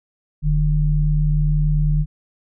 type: tone pair together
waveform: sine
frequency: 40.79 / 151.1 Hz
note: E1 / D3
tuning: -17 / +50 cents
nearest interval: octave + major seventh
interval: 2267 cents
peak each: -17 dBFS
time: 0.42-2.06 s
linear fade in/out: 50 ms
effects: none